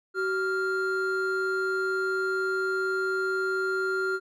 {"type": "tone pair together", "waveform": "triangle", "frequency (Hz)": [378.9, 1396.9], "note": ["F#4", "F6"], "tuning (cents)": [41, 0], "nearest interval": "octave + major seventh", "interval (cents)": 2259, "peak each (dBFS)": -26, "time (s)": [0.14, 4.2], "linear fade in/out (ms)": 50, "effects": []}